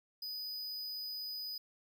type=tone; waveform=square; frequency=4978 Hz; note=D#8; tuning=in tune; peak=-40 dBFS; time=0.22-1.58 s; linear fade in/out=5 ms; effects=13-bit